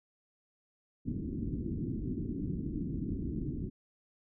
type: low-pass noise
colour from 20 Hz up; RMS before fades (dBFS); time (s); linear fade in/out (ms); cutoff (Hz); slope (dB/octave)
white; -36; 1.05-3.7; 20; 330; 48
effects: none